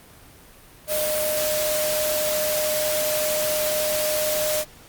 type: tone in noise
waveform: sine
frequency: 610 Hz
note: D#5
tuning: 34 cents flat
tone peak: -23 dBFS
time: 0.87-4.65 s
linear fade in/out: 50 ms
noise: white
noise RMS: -26 dBFS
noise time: 0.87-4.65 s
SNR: 0 dB
effects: pink hiss -48 dBFS RMS until 4.88 s + Opus 32 kbps